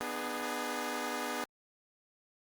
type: chord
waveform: 10% pulse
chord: G# diminished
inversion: first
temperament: equal with one note detuned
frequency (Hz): 246.9 / 300.9 / 415.3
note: B3 / D4 / G#4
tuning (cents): 0 / +42 / 0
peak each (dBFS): -30 / -31 / -31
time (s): 0.01-1.44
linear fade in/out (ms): 0
effects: Opus 24 kbps